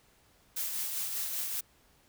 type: noise with tremolo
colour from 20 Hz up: blue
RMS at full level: -33 dBFS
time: 0.56-1.61 s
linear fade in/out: 10 ms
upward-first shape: triangle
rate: 5.1 Hz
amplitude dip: 40%
effects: pink hiss -65 dBFS RMS until 2.08 s